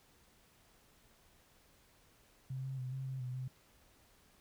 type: tone with pitch steps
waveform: sine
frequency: 131.5 / 133.4 / 127.6 / 133.1 / 132 / 125.7 / 129.1 Hz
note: C3 / C3 / C3 / C3 / C3 / B2 / C3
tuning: +9 / +34 / -43 / +30 / +16 / +31 / -23 cents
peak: -38 dBFS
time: 2.5-3.48 s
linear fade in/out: 5 ms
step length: 140 ms
effects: pink hiss -67 dBFS RMS until 4.4 s